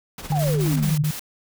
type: noise with tremolo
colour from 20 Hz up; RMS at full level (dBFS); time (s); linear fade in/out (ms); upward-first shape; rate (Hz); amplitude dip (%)
pink; -33; 0.18-0.95; 2; sine; 17; 65
type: tone with pitch glide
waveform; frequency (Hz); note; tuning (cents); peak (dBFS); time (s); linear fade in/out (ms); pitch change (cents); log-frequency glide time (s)
sine; 149.7 to 151.97; D3 to D#3; +33 to -40; -19; 0.3-1.11; 5; +27; 0.48-0.67
type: exponential sweep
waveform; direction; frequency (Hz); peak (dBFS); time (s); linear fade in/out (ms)
sine; down; 832 to 124.4; -24; 0.32-1.04; 0
type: noise bursts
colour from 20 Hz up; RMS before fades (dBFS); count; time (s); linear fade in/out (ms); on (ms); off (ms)
white; -33; 4; 0.39-1.194; 0; 150; 68
effects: none